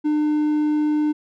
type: tone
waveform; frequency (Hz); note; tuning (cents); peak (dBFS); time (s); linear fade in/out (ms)
triangle; 301.3; D4; +44; -15; 0.04-1.13; 20
effects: none